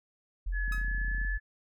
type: tone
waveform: sine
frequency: 43.95 Hz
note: F1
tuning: 12 cents sharp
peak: -29 dBFS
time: 0.46-1.38 s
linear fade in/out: 10 ms
type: tone with pitch glide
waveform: sine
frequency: 1700 to 1726.7 Hz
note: G#6 to A6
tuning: +40 to -33 cents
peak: -34 dBFS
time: 0.52-1.4 s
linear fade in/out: 50 ms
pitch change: +27 cents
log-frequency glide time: 0.75-1.23 s
type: click train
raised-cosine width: 5 ms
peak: -35 dBFS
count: 18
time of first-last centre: 0.68-1.249 s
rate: 29.9 Hz
type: tone with exponential decay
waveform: sawtooth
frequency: 1272 Hz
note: D#6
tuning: 38 cents sharp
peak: -34 dBFS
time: 0.72-0.89 s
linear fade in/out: 2 ms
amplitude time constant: 35 ms
effects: none